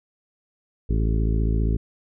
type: harmonic tone with a mistuned harmonic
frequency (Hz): 55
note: A1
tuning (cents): 0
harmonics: 1 / 2 / 3 / 4 / 5 / 6 / 7 / 8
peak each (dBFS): -20 / -26 / -30 / -32 / -34 / -36 / -37 / -38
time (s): 0.89-1.77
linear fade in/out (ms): 10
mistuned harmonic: 8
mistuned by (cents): -44
effects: none